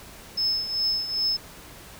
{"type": "tone with tremolo", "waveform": "sine", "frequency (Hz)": 5220, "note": "E8", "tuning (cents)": -18, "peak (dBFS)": -19, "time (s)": [0.37, 1.37], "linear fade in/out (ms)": 10, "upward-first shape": "triangle", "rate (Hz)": 2.5, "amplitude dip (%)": 75, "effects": ["tanh soft clip ceiling -17 dBFS", "pink hiss -45 dBFS RMS until 1.99 s"]}